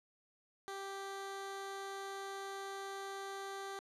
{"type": "tone", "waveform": "15% pulse", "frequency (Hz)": 391.9, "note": "G4", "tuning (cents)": 0, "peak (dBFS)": -36, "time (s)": [0.68, 3.79], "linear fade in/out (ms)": 0, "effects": ["low-pass 10000 Hz 12 dB/octave"]}